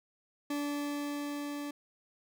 40% pulse tone with level ramp, 289.6 Hz, D4, 24 cents flat, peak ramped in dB -31 to -36 dBFS, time 0.5-1.71 s, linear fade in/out 5 ms, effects none

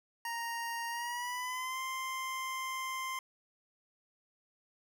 25% pulse tone with pitch glide, 932.3 to 1046.5 Hz, A#5 to C6, 0 to 0 cents, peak -32 dBFS, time 0.25-3.19 s, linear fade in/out 2 ms, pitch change +200 cents, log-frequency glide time 0.89-1.8 s, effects none

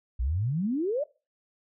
sine exponential sweep, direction up, 55.2 to 624 Hz, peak -25 dBFS, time 0.19-1.04 s, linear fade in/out 10 ms, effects noise-tail reverb RT60 0.3 s tail -20 dB re dry

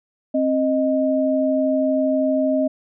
sine tone pair together, 265.4 / 622 Hz, C4 / D#5, +25 / -1 cents, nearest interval octave + minor third, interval 1474 cents, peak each -19 dBFS, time 0.34-2.68 s, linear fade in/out 10 ms, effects none

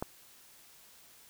click, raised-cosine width 1 ms, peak -19 dBFS, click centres 0.025 s, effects white hiss -58 dBFS RMS until 1.29 s

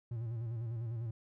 triangle tone with vibrato, 115.4 Hz, A#2, 17 cents flat, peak -34 dBFS, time 0.11-1.11 s, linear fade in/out 5 ms, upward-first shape square, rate 10 Hz, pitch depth 59 cents each way, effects none

